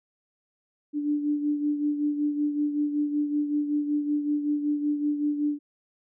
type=beating tone pair; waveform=sine; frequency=293.7 / 299 Hz; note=D4 / D4; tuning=0 / +31 cents; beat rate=5.3 Hz; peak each=-24 / -32 dBFS; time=0.93-5.59 s; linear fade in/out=50 ms; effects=none

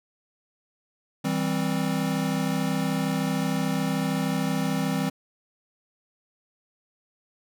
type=chord; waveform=square; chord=C major; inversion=first; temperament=equal with one note detuned; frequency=162.64 / 196 / 261.6 Hz; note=E3 / G3 / C4; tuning=-23 / 0 / 0 cents; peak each=-29 dBFS; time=1.24-5.1 s; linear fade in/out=10 ms; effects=none

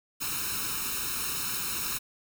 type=noise with comb filter; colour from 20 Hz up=white; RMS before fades=-32 dBFS; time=0.2-1.99 s; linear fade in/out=20 ms; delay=0.75 ms; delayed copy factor=+0.85; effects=none

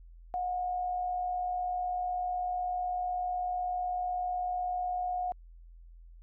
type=tone with amplitude modulation; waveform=sine; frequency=724 Hz; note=F#5; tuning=38 cents flat; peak=-28 dBFS; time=0.34-5.32 s; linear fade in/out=0 ms; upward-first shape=sine; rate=60 Hz; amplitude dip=40%; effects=added 42 Hz sine -49 dBFS peak until 6.22 s

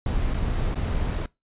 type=noise with dropouts; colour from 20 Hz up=brown; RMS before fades=-25 dBFS; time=0.06-1.26 s; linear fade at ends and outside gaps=2 ms; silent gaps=0.338-0.342 / 0.745-0.756 s; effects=noise-tail reverb RT60 0.2 s tail -21 dB re dry + resampled to 8000 Hz

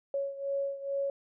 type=beating tone pair; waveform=sine; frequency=554.4 / 556.7 Hz; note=C#5 / C#5; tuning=0 / +7 cents; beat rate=2.3 Hz; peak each=-32 / -36 dBFS; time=0.14-1.1 s; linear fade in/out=2 ms; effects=none

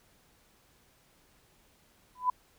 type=tone with exponential growth; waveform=sine; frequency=1000 Hz; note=B5; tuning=21 cents sharp; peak=-20 dBFS; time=2.15-2.3 s; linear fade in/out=5 ms; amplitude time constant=32 ms; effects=pink hiss -65 dBFS RMS until 2.58 s

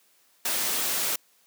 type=noise; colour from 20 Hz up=white; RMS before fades=-27 dBFS; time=0.45-1.16 s; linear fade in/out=5 ms; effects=white hiss -63 dBFS RMS until 1.46 s + high-pass 200 Hz 12 dB/octave

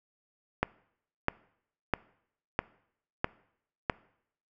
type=click train; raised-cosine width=0.5 ms; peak=-10 dBFS; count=6; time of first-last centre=0.63-3.898 s; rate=1.53 Hz; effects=noise-tail reverb RT60 0.7 s tail -22 dB re dry

